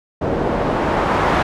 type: noise with low-pass filter sweep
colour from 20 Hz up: white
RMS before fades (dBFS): -18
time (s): 0.21-1.43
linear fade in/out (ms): 10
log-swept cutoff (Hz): 520 to 1200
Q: 1
effects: none